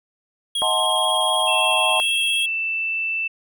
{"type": "tone with vibrato", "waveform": "square", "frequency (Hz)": 3272, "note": "G#7", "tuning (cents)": -26, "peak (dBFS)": -21, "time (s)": [0.55, 2.46], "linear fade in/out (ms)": 5, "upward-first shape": "square", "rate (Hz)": 16, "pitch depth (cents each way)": 15}
{"type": "chord", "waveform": "sine", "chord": "D# diminished seventh", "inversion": "none", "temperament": "equal with one note detuned", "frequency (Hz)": [634.2, 740, 880, 1046.5], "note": ["D#5", "F#5", "A5", "C6"], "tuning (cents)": [33, 0, 0, 0], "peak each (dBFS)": -25, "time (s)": [0.62, 2], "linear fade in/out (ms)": 0}
{"type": "tone with pitch glide", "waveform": "sine", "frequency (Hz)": [2693, 2657], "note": ["E7", "E7"], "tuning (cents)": [36, 13], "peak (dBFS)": -21, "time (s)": [1.47, 3.28], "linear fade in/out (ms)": 10, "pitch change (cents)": -23, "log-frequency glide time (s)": [1.7, 2.66]}
{"effects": []}